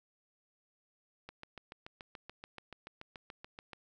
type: click train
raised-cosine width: 0.3 ms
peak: -30 dBFS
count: 18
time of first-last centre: 1.29-3.733 s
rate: 6.96 Hz
effects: none